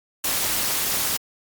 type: noise with amplitude modulation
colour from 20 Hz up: white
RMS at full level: -20 dBFS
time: 0.24-1.17 s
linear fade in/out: 5 ms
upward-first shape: sine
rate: 263 Hz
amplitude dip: 80%
effects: Opus 48 kbps